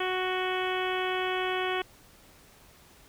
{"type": "harmonic tone with a mistuned harmonic", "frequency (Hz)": 370, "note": "F#4", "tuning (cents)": 0, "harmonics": [1, 2, 3, 4, 5, 6, 7, 8, 9], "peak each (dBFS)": [-31, -34, -36, -37, -38, -39, -39, -40, -41], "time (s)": [0, 1.82], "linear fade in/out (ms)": 5, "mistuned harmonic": 8, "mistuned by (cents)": 22, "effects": ["pink hiss -56 dBFS RMS until 3.08 s"]}